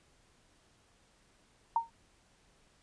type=tone with exponential decay; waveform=sine; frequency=920 Hz; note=A#5; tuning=23 cents flat; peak=-22 dBFS; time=1.76-1.9 s; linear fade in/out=2 ms; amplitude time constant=29 ms; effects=pink hiss -67 dBFS RMS until 2.82 s + resampled to 22050 Hz